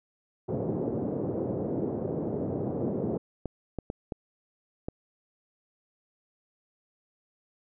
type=band-pass noise; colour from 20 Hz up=white; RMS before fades=-31 dBFS; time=0.48-3.18 s; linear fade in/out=10 ms; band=100 to 490 Hz; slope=24 dB/octave
type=clicks; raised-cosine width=2 ms; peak=-19 dBFS; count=5; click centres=3.457 / 3.787 / 3.901 / 4.122 / 4.885 s
effects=none